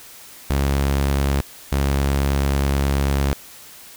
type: tone pair in turn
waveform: sawtooth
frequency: 69.3 / 69.3 Hz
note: C#2 / C#2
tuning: 0 / 0 cents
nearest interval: unison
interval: 0 cents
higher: neither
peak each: -13 dBFS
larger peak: neither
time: 0.5-1.41 / 1.72-3.33 s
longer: second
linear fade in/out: 0 ms
effects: white hiss -42 dBFS RMS until 3.96 s